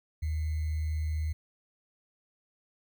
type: tone with sample-and-hold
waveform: sine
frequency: 77.78 Hz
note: D#2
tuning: in tune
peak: -28 dBFS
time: 0.22-1.33 s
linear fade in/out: 10 ms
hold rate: 2100 Hz
effects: none